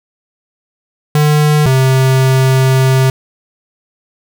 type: tone pair in turn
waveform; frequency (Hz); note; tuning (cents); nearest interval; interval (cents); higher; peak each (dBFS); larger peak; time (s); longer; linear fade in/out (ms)
square; 150.1 / 131.69; D3 / C3; +38 / +12; major second; 226; first; -8; neither; 1.15-1.66 / 1.66-3.1; second; 2
effects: none